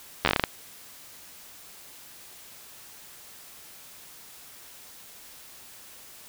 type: slowing click train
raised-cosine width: 0.3 ms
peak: -4 dBFS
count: 9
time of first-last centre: 0.25-0.438 s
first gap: 11 ms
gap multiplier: 1.21
effects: white hiss -48 dBFS RMS until 6.28 s